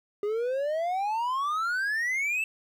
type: exponential sweep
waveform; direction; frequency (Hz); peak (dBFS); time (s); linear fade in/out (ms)
triangle; up; 403.9 to 2679; -24; 0.23-2.44; 2
effects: 11-bit